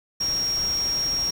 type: tone in noise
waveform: sine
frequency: 5588 Hz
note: F8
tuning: in tune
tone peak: -22 dBFS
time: 0.2-1.31 s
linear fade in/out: 10 ms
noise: pink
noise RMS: -36 dBFS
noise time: 0.2-1.31 s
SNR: +11 dB
effects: none